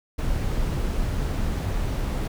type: noise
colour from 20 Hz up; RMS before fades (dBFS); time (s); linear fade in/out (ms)
brown; -25; 0.18-2.28; 10
effects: none